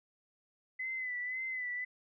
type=tone with vibrato; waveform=sine; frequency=2016 Hz; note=B6; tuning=35 cents sharp; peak=-35 dBFS; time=0.79-1.85 s; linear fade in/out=10 ms; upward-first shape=sine; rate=1.9 Hz; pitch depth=47 cents each way; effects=none